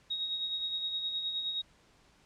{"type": "tone with tremolo", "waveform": "sine", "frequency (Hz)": 3771, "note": "A#7", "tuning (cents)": 19, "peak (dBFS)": -30, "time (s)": [0.1, 1.62], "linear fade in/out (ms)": 10, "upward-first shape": "sine", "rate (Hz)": 9.6, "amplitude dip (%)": 45, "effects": ["pink hiss -64 dBFS RMS until 2.25 s", "low-pass 7000 Hz 12 dB/octave"]}